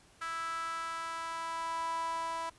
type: tone with high-pass filter sweep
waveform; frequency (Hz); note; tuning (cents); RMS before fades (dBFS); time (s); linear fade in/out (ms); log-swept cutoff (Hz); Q
sawtooth; 329.6; E4; 0; -37; 0.21-2.5; 10; 1400 to 880; 6.2
effects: pink hiss -62 dBFS RMS until 2.58 s + resampled to 24000 Hz